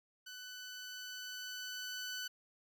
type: tone with level ramp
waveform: 15% pulse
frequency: 1498 Hz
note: F#6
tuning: 21 cents sharp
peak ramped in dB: -41 to -33 dBFS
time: 0.26-2.28 s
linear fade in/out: 10 ms
effects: none